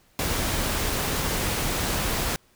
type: noise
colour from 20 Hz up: pink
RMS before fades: -26 dBFS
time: 0.19-2.36 s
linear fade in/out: 0 ms
effects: pink hiss -61 dBFS RMS until 2.55 s